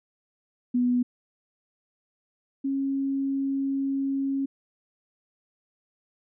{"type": "tone pair in turn", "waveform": "sine", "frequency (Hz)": [246.2, 273.1], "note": ["B3", "C#4"], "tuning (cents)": [-5, -26], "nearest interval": "major second", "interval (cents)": 179, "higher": "second", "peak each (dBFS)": [-20, -24], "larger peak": "first", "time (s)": [[0.74, 1.03], [2.64, 4.46]], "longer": "second", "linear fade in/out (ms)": 10, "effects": []}